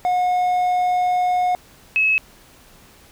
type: tone pair in turn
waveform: triangle / sine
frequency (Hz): 724 / 2580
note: F#5 / E7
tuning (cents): -38 / -38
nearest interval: octave + minor seventh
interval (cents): 2200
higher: second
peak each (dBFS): -14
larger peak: neither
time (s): 0.05-1.55 / 1.96-2.18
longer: first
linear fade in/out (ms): 0
effects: pink hiss -49 dBFS RMS until 3.11 s